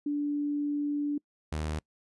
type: tone pair in turn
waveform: sine / sawtooth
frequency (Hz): 291.2 / 77.13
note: D4 / D#2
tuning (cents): -15 / -15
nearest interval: octave + major seventh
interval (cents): 2300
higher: first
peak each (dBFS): -27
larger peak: neither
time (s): 0.06-1.18 / 1.52-1.79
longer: first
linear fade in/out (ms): 5
effects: noise-tail reverb RT60 0.1 s tail -26 dB re dry + resampled to 24000 Hz